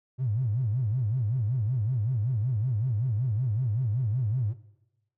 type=tone with vibrato; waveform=triangle; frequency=116.54 Hz; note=A#2; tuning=in tune; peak=-20 dBFS; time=0.18-4.54 s; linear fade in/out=50 ms; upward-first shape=sine; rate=5.3 Hz; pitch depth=240 cents each way; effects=noise-tail reverb RT60 1.0 s tail -23 dB re dry + tanh soft clip ceiling -22 dBFS